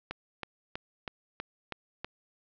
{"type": "click train", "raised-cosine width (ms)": 0.3, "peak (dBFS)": -19, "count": 7, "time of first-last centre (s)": [0.11, 2.045], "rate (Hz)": 3.1, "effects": ["low-pass 5000 Hz 12 dB/octave"]}